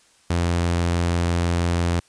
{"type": "tone", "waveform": "sawtooth", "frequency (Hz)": 86.1, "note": "F2", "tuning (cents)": -24, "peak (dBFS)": -15, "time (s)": [0.3, 2], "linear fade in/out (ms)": 5, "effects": ["white hiss -57 dBFS RMS until 2.08 s", "resampled to 22050 Hz"]}